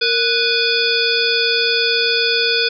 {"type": "harmonic tone with a mistuned harmonic", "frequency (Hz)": 493.9, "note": "B4", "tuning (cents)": 0, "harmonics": [1, 3, 5, 7, 9, 10], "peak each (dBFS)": [-21, -21, -21, -21, -21, -21], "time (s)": [0.01, 2.69], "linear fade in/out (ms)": 10, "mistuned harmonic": 1, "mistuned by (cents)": -110, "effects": []}